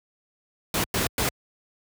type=noise bursts at uneven times; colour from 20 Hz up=pink; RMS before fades=-24 dBFS; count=3; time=0.74-0.84 / 0.94-1.07 / 1.18-1.29 s; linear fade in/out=2 ms; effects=high-pass 60 Hz 12 dB/octave